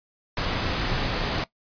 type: noise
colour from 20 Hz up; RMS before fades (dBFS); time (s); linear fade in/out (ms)
pink; -26; 0.37-1.44; 2
effects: noise-tail reverb RT60 0.1 s tail -18 dB re dry + resampled to 11025 Hz